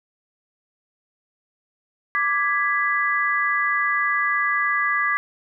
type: chord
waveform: sine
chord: G# diminished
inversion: second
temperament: equal with one note detuned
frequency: 1174.7 / 1661.2 / 1984.7 Hz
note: D6 / G#6 / B6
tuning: 0 / 0 / +8 cents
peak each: -23 dBFS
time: 2.15-5.17 s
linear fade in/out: 0 ms
effects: none